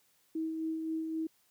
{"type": "tone with tremolo", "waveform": "sine", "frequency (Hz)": 320.5, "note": "E4", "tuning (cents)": -49, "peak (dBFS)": -31, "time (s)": [0.35, 1.27], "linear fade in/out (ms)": 5, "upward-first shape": "sine", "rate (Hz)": 3.8, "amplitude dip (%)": 35, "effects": ["white hiss -70 dBFS RMS until 1.5 s", "high-pass 60 Hz 12 dB/octave"]}